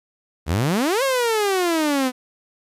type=exponential two-way sweep; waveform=sawtooth; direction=up then down; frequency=70 to 554.4 to 248.4 Hz; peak=-14 dBFS; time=0.46-2.12 s; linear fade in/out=50 ms; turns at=1.03 s; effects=resampled to 32000 Hz + 9-bit